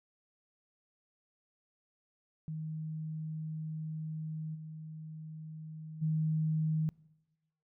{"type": "tone with level steps", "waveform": "sine", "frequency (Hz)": 156.9, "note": "D#3", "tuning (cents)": 15, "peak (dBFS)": [-36, -42, -28], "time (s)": [2.48, 6.89], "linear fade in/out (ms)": 0, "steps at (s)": [4.54, 6.01], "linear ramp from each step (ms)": 20, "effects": ["noise-tail reverb RT60 1.0 s tail -24 dB re dry"]}